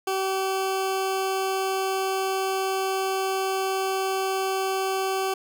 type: tone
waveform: 20% pulse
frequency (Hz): 382.9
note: G4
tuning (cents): -41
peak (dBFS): -19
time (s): 0.07-5.34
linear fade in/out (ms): 5
effects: none